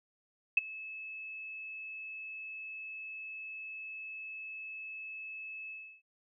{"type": "tone with ADSR envelope", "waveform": "sine", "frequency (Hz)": 2600, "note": "E7", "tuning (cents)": -24, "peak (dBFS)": -19, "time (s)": [0.57, 6.02], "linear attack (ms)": 5, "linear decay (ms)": 19, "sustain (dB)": -22, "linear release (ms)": 320, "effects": []}